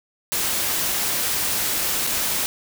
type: noise with dropouts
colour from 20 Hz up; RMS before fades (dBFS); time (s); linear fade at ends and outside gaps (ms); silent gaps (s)
white; -23; 0.32-2.46; 0; 2.068-2.072
effects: none

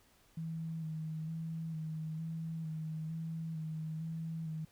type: tone with vibrato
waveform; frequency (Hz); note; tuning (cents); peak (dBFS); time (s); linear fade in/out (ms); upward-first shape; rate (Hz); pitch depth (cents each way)
sine; 160; D#3; +49; -37; 0.37-4.65; 5; square; 1.1; 26
effects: pink hiss -67 dBFS RMS until 4.71 s

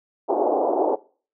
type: band-pass noise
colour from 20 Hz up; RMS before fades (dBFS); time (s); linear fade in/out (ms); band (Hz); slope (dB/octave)
pink; -21; 0.28-0.96; 20; 310 to 880; 48
effects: noise-tail reverb RT60 0.4 s tail -21 dB re dry

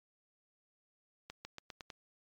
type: accelerating click train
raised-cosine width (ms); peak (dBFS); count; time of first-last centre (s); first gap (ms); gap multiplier
0.2; -27; 6; 1.3-1.902; 150; 0.89
effects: MP3 96 kbps

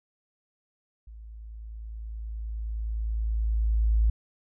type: tone with level ramp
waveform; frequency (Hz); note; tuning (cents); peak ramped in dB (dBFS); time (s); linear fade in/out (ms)
sine; 54.8; A1; -6; -42 to -18; 1.07-4.1; 5
effects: none

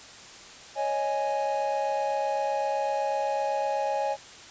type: chord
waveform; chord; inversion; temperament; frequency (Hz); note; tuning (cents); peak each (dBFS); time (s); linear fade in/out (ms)
triangle; C# suspended second; none; equal; 554.4 / 622.3 / 830.6; C#5 / D#5 / G#5; 0 / 0 / 0; -28 / -30 / -26; 0.75-4.17; 50
effects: white hiss -46 dBFS RMS until 4.5 s + resampled to 16000 Hz

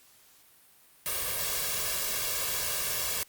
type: noise with comb filter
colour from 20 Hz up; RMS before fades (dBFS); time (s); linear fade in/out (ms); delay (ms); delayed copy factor
white; -31; 1.06-3.23; 0; 1.8; +0.75
effects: white hiss -59 dBFS RMS until 3.28 s + Opus 48 kbps

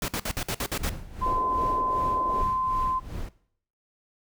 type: noise bursts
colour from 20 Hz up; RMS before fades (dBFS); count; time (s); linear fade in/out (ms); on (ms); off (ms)
pink; -29; 8; 0.02-0.894; 2; 62; 54
type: noise with tremolo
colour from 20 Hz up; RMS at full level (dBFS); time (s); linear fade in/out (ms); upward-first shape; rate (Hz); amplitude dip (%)
brown; -32; 0.79-3.29; 5; sine; 2.6; 75
type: tone with pitch glide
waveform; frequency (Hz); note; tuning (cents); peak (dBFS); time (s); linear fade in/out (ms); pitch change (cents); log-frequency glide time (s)
sine; 1027 to 1033.5; C6 to C6; -33 to -22; -24; 1.21-3; 20; +11; 2.1-2.49
type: band-pass noise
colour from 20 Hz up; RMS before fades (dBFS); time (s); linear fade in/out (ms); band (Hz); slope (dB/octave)
white; -36; 1.26-2.42; 2; 270 to 620; 24
effects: noise-tail reverb RT60 0.6 s tail -19 dB re dry

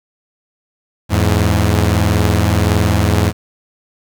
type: tone pair together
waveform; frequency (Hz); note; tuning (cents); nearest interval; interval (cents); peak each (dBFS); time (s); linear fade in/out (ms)
sawtooth; 83.81 / 105.3; E2 / G#2; +29 / +24; major third; 395; -10; 1.09-3.33; 50
effects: 7-bit

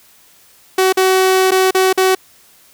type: tone with dropouts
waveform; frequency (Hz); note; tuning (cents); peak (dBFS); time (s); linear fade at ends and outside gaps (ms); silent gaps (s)
sawtooth; 376.5; F#4; +30; -6; 0.78-2.15; 5; 0.926-0.971 / 1.509-1.517 / 1.709-1.747 / 1.929-1.975
effects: white hiss -48 dBFS RMS until 2.73 s

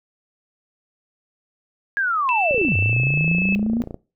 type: linear two-way sweep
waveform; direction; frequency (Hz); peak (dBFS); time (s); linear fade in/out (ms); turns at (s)
sine; down then up; 1661.2 to 91.4 to 238.6; -18; 1.97-3.82; 0; 2.76
type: tone with pitch glide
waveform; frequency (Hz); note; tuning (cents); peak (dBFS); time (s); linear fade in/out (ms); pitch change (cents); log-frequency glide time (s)
sine; 2653 to 2607; E7 to E7; +10 to -20; -20; 2.29-3.55; 0; -30; 2.89-2.97
type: click train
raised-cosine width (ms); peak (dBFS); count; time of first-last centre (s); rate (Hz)
2; -18; 42; 2.51-3.944; 28.6
effects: noise-tail reverb RT60 0.3 s tail -20 dB re dry

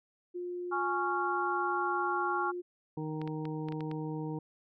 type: tone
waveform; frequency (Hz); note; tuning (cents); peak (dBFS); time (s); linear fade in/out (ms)
sine; 355; F4; +28; -35; 0.34-2.62; 20
type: chord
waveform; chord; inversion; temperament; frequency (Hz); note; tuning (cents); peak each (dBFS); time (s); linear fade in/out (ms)
sine; Db major; second; just; 831.5 / 1108.7 / 1385.9; Ab5 / Db6 / F6; +2 / 0 / -14; -34; 0.71-2.52; 20
type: harmonic tone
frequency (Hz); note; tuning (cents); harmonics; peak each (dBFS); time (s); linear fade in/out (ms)
155.3; D#3; -3; 1 / 2 / 3 / 5 / 6; -37 / -38 / -42 / -50 / -47; 2.97-4.39; 5
type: clicks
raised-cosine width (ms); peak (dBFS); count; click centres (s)
0.3; -29; 7; 3.216 / 3.276 / 3.454 / 3.686 / 3.723 / 3.807 / 3.914
effects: none

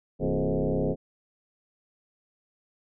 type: tone with frequency modulation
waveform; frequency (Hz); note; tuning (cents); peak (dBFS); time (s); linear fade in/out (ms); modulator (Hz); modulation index
sine; 129.5; C3; -17; -23; 0.19-0.96; 50; 97.7; 4.7
effects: none

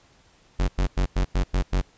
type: tone bursts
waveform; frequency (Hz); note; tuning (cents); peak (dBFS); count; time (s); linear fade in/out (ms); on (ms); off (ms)
45% pulse; 46.25; F#1; 0; -19; 7; 0.59-1.816; 10; 92; 97
effects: pink hiss -58 dBFS RMS until 1.97 s + resampled to 16000 Hz

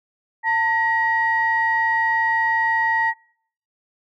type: tone pair together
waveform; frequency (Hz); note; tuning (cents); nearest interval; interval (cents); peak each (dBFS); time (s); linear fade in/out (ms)
sine; 897.2 / 1900; A5 / A#6; +34 / +33; octave + minor second; 1299; -19; 0.43-3.14; 50
effects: noise-tail reverb RT60 0.6 s tail -25 dB re dry + tanh soft clip ceiling -9 dBFS

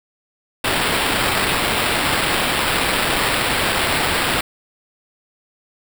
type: noise with sample-and-hold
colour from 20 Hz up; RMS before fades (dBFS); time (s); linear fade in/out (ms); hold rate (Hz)
white; -19; 0.64-4.41; 5; 6300
effects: none

